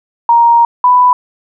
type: tone pair in turn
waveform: sine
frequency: 937 / 992.7 Hz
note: A#5 / B5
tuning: +9 / +9 cents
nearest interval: minor second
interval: 100 cents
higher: second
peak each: -4 dBFS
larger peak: neither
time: 0.29-0.65 / 0.84-1.13 s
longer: first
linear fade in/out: 2 ms
effects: none